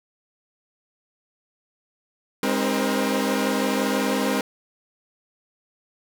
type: tone cluster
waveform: sawtooth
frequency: 204.1 / 264.6 / 309.9 / 476.9 / 523 Hz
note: G#3 / C4 / D#4 / A#4 / C5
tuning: -30 / +20 / -7 / +39 / -1 cents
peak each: -22 / -21 / -27 / -24 / -28 dBFS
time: 2.43-4.41 s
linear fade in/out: 2 ms
effects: none